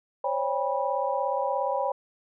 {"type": "tone cluster", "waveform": "sine", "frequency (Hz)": [530, 567, 802, 977], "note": ["C5", "C#5", "G5", "B5"], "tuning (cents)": [22, 39, 39, -19], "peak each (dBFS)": -30, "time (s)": [0.24, 1.92], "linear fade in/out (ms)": 5, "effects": []}